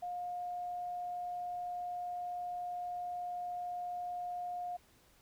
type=tone; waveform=sine; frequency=712 Hz; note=F5; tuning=33 cents sharp; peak=-37 dBFS; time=0.02-4.77 s; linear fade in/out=10 ms; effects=pink hiss -66 dBFS RMS until 5.21 s